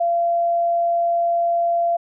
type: tone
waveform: sine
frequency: 685 Hz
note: F5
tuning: 34 cents flat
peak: -16 dBFS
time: 0-1.97 s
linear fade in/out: 10 ms
effects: none